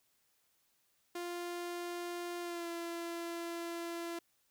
sawtooth tone with pitch glide, 349 to 339.3 Hz, F4 to F4, -1 to -50 cents, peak -35 dBFS, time 1.15-4.19 s, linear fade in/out 5 ms, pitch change -49 cents, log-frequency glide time 2.41-2.68 s, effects white hiss -75 dBFS RMS until 4.5 s

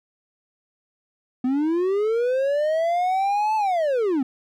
triangle linear two-way sweep, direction up then down, 246.9 to 880 to 246.9 Hz, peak -17 dBFS, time 1.44-4.23 s, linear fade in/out 5 ms, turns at 3.56 s, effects none

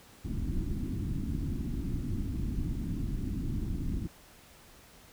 pink low-pass noise, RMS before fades -33 dBFS, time 0.24-4.08 s, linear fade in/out 20 ms, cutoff 320 Hz, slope 48 dB/octave, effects pink hiss -56 dBFS RMS until 5.12 s

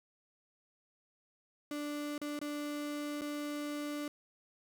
35% pulse tone with dropouts, 293.7 Hz, D4, in tune, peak -35 dBFS, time 1.71-4.08 s, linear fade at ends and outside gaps 2 ms, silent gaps 2.18-2.215 / 2.391-2.414 / 3.211-3.217 s, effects 12-bit

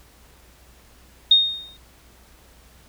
sine tone with exponential decay, 3699 Hz, A#7, 14 cents flat, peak -8 dBFS, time 1.31-1.77 s, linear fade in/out 5 ms, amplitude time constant 98 ms, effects added 60 Hz sine -53 dBFS peak until 2.88 s + pink hiss -53 dBFS RMS until 2.88 s

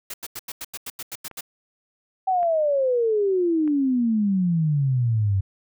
white noise bursts, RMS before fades -33 dBFS, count 11, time 0.1-1.409 s, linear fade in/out 5 ms, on 39 ms, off 88 ms
clicks, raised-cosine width 0.5 ms, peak -28 dBFS, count 3, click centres 1.313 / 2.43 / 3.677 s
sine exponential sweep, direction down, 771 to 94 Hz, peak -18 dBFS, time 2.27-5.41 s, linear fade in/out 10 ms
effects none

